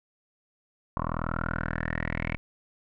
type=tone with low-pass filter sweep; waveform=10% pulse; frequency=40.71 Hz; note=E1; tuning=21 cents flat; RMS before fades=-31 dBFS; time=0.97-2.37 s; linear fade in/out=0 ms; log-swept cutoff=1100 to 2300 Hz; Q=8; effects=none